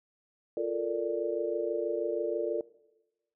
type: chord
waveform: sine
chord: Bb major seventh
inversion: second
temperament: equal with one note detuned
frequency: 347.8 / 440 / 466.2 / 587.3 Hz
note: F4 / A4 / Bb4 / D5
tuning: -7 / 0 / 0 / 0 cents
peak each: -34 dBFS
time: 0.57-2.61 s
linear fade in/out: 2 ms
effects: noise-tail reverb RT60 1.0 s tail -20 dB re dry